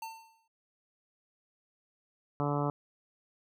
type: tone with exponential decay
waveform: square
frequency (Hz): 899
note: A5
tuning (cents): +37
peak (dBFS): -37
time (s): 0.02-0.48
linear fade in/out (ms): 5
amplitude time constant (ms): 99
type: harmonic tone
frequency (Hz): 144.8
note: D3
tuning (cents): -24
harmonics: 1 / 2 / 3 / 4 / 5 / 6 / 7 / 8 / 9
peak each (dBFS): -32 / -35 / -37 / -38 / -39 / -40 / -40 / -41 / -42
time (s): 2.4-2.7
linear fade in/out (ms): 0
effects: none